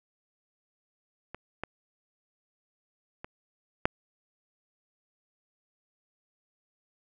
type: clicks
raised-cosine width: 0.5 ms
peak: -24 / -18 / -24 / -7 dBFS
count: 4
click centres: 1.346 / 1.636 / 3.245 / 3.855 s
effects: none